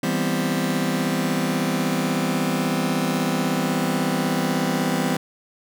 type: chord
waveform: sawtooth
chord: C major seventh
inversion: first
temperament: just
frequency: 163.52 / 196.22 / 245.3 / 261.6 Hz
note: E3 / G3 / B3 / C4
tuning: -14 / +2 / -12 / 0 cents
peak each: -22 dBFS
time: 0.03-5.17 s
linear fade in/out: 5 ms
effects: none